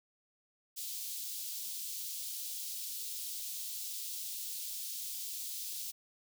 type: high-pass noise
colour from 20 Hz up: white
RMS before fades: -41 dBFS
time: 0.76-5.92 s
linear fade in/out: 20 ms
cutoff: 3400 Hz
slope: 24 dB/octave
effects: none